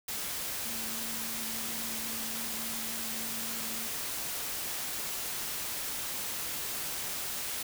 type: tone in noise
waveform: sine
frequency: 225.9 Hz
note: A3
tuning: 46 cents sharp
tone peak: -45 dBFS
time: 0.65-3.87 s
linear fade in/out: 5 ms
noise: white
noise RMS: -36 dBFS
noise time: 0.08-7.63 s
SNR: -12 dB
effects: none